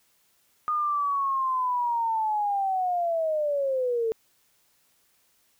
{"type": "linear sweep", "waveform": "sine", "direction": "down", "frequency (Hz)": [1230, 440], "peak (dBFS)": -23, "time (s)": [0.68, 4.12], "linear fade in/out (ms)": 0, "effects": ["white hiss -66 dBFS RMS until 5.59 s"]}